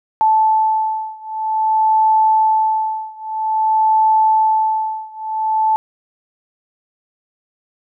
sine beating tone pair, 874 / 874.51 Hz, A5 / A5, -12 / -11 cents, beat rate 0.51 Hz, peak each -15 / -16 dBFS, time 0.21-5.76 s, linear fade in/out 0 ms, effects none

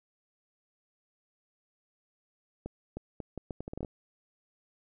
accelerating click train, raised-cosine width 2 ms, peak -24 dBFS, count 12, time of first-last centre 2.66-3.848 s, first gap 310 ms, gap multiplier 0.75, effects none

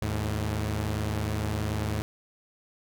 sawtooth tone pair together, 77.4 / 106.81 Hz, D#2 / G#2, -9 / +49 cents, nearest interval tritone, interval 558 cents, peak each -28 / -25 dBFS, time 0.02-2.02 s, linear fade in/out 0 ms, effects none

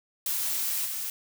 blue noise with level steps, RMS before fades -29 / -33 dBFS, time 0.26-1.1 s, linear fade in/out 2 ms, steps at 0.85 s, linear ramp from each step 10 ms, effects none

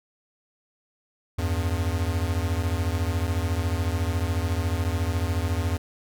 square beating tone pair, 82.41 / 96.41 Hz, E2 / G2, 0 / -28 cents, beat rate 14 Hz, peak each -26 / -28 dBFS, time 1.38-5.78 s, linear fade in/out 10 ms, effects none

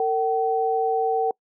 sine tone pair together, 453.7 / 763 Hz, A#4 / G5, -47 / -47 cents, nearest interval major sixth, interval 900 cents, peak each -22 dBFS, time 0-1.31 s, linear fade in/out 2 ms, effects noise-tail reverb RT60 0.1 s tail -26 dB re dry

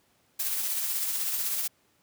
blue noise with tremolo, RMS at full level -28 dBFS, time 0.39-1.68 s, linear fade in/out 10 ms, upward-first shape triangle, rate 16 Hz, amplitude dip 40%, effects pink hiss -67 dBFS RMS until 2.02 s + high-pass 100 Hz 12 dB/octave

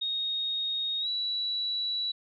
sine tone with pitch glide, 3729 to 3930 Hz, A#7 to B7, 0 to -9 cents, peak -28 dBFS, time 0.01-2.12 s, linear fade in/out 10 ms, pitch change +91 cents, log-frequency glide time 1-1.08 s, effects none

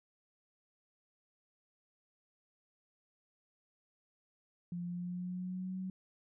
sine tone with pitch glide, 174.61 to 187.14 Hz, F3 to F#3, 0 to +20 cents, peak -37 dBFS, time 4.72-5.9 s, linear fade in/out 2 ms, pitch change +120 cents, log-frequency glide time 4.84-5.78 s, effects none

